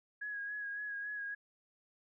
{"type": "tone with vibrato", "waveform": "sine", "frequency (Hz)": 1661.2, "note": "G#6", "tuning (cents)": 0, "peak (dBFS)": -38, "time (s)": [0.21, 1.35], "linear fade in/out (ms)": 10, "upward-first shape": "sine", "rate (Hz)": 3.6, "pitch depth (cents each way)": 31, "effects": []}